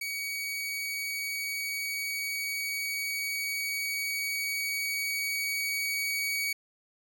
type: tone with level ramp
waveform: sawtooth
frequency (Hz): 2256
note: C#7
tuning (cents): +30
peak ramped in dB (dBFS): -29 to -25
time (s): 0.01-6.53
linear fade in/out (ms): 5
effects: none